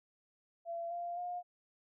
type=tone with pitch steps; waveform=sine; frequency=678 / 694.2 / 710.9 Hz; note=E5 / F5 / F5; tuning=+49 / -11 / +31 cents; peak=-37 dBFS; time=0.65-1.43 s; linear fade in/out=50 ms; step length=260 ms; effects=none